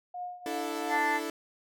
sine tone with tremolo, 717 Hz, F5, 45 cents sharp, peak -33 dBFS, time 0.14-0.98 s, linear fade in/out 5 ms, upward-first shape triangle, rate 2.9 Hz, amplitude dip 85%
sawtooth chord, D suspended second, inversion none, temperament equal, 293.7 / 329.6 / 440 Hz, D4 / E4 / A4, 0 / 0 / 0 cents, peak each -34 / -33 / -33 dBFS, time 0.46-1.3 s, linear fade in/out 2 ms
harmonic tone, 293.7 Hz, D4, in tune, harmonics 3 / 4 / 5 / 6 / 7, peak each -28 / -39 / -41 / -32 / -34 dBFS, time 0.89-1.21 s, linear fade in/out 50 ms
effects none

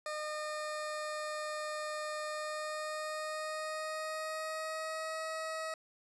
20% pulse tone with pitch glide, 609 to 637.8 Hz, D#5 to D#5, -37 to +43 cents, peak -32 dBFS, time 0.06-5.74 s, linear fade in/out 2 ms, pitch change +80 cents, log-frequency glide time 2.27-5.23 s, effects resampled to 24000 Hz

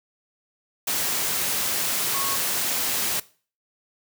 sine tone in noise, 1100 Hz, C#6, 14 cents flat, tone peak -30 dBFS, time 2.14-2.36 s, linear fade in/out 5 ms, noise white, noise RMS -25 dBFS, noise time 0.87-3.2 s, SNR -8 dB, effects noise-tail reverb RT60 0.4 s tail -20 dB re dry + high-pass 100 Hz 12 dB/octave

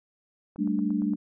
click train, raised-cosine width 1 ms, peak -34 dBFS, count 6, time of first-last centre 0.56-1.135 s, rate 8.69 Hz
sine chord, G suspended second, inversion none, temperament equal, 196 / 220 / 293.7 Hz, G3 / A3 / D4, 0 / 0 / 0 cents, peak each -28 / -28 / -28 dBFS, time 0.58-1.16 s, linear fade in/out 20 ms
effects none

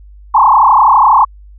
sine tone with frequency modulation, 972 Hz, B5, 28 cents flat, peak -4 dBFS, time 0.34-1.25 s, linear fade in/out 10 ms, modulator 32.1 Hz, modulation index 4.5, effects added 50 Hz sine -34 dBFS peak until 1.58 s

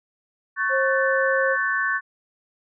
sine chord, F# minor, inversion second, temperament equal with one note detuned, 1108.7 / 1514.6 / 1760 Hz, C#6 / F#6 / A6, 0 / +40 / 0 cents, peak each -27 / -24 / -24 dBFS, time 0.56-2.01 s, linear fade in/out 50 ms
sine tone, 534 Hz, C5, 35 cents sharp, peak -21 dBFS, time 0.69-1.57 s, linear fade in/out 50 ms
effects none

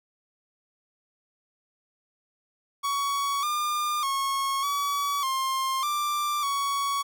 45% pulse tone with pitch steps, 1122 / 1203 / 1093 / 1138 / 1060 / 1181 / 1120 Hz, C#6 / D6 / C#6 / C#6 / C6 / D6 / C#6, +21 / +41 / -25 / +45 / +22 / +9 / +18 cents, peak -25 dBFS, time 2.83-7.03 s, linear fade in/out 20 ms, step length 600 ms, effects none

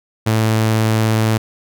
sawtooth tone, 110.4 Hz, A2, 6 cents sharp, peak -9 dBFS, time 0.26-1.38 s, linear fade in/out 10 ms, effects none

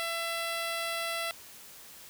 10% pulse tone, 670 Hz, E5, 28 cents sharp, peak -23 dBFS, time 0-1.31 s, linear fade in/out 0 ms, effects white hiss -50 dBFS RMS until 2.09 s

